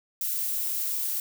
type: noise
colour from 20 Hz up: violet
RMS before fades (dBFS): -29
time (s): 0.21-1.2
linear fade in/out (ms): 2
effects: none